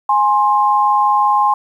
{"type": "tone pair together", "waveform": "sine", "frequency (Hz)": [830.6, 1056.2], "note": ["G#5", "C6"], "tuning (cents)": [0, 16], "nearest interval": "major third", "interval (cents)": 416, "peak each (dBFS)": -13, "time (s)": [0.09, 1.54], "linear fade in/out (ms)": 5, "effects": ["8-bit"]}